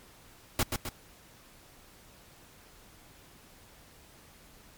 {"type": "noise with echo", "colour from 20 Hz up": "pink", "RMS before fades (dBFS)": -26, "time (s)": [0.59, 0.63], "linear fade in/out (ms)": 2, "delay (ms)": 130, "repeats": 2, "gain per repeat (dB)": -5, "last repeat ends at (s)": 0.89, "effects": ["pink hiss -56 dBFS RMS until 4.77 s", "MP3 96 kbps"]}